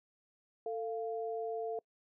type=tone pair together; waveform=sine; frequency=446.6 / 694.2 Hz; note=A4 / F5; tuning=+26 / -11 cents; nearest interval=minor sixth; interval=763 cents; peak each=-36 / -40 dBFS; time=0.66-1.79 s; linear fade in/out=2 ms; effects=noise-tail reverb RT60 0.1 s tail -26 dB re dry